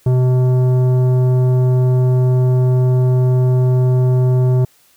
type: tone with tanh clipping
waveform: triangle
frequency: 127 Hz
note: B2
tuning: 49 cents sharp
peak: -12 dBFS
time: 0.06-4.65 s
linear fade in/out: 5 ms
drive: 16 dB
effects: white hiss -53 dBFS RMS until 4.96 s

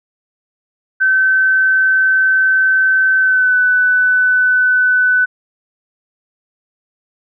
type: tone with pitch glide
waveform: sine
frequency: 1535 to 1499.9 Hz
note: G6 to F#6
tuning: -37 to +23 cents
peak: -9 dBFS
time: 1-5.26 s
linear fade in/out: 20 ms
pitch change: -40 cents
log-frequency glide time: 3.18-3.56 s
effects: none

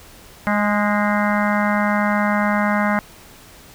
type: harmonic tone with a mistuned harmonic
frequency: 207.7 Hz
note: G#3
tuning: in tune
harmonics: 1 / 3 / 4 / 5 / 6 / 7 / 8 / 9 / 10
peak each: -19 / -24 / -25 / -26 / -27 / -27 / -28 / -29 / -29 dBFS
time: 0.47-2.99 s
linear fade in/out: 0 ms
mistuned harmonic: 8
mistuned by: -44 cents
effects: pink hiss -44 dBFS RMS until 3.74 s

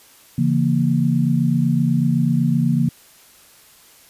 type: chord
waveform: sine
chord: A# diminished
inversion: first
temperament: just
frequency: 139.85 / 167.82 / 233.1 Hz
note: C#3 / E3 / A#3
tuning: +16 / +31 / 0 cents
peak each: -19 dBFS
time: 0.38-2.89 s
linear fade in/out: 5 ms
effects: white hiss -49 dBFS RMS until 4.09 s + resampled to 32000 Hz

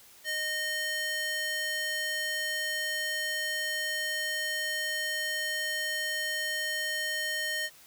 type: tone with high-pass filter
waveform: square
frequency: 616 Hz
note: D#5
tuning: 17 cents flat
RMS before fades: -32 dBFS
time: 0.24-7.7 s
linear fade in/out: 50 ms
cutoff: 1700 Hz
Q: 1.4
effects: white hiss -55 dBFS RMS until 7.86 s

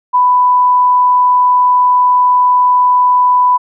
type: tone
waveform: sine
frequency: 994 Hz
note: B5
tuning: 11 cents sharp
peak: -6 dBFS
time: 0.13-3.58 s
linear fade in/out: 20 ms
effects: none

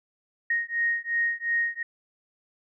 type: beating tone pair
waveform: sine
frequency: 1864.7 / 1867.5 Hz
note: A#6 / A#6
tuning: 0 / +3 cents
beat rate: 2.8 Hz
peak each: -27 dBFS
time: 0.5-1.83 s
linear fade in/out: 5 ms
effects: none

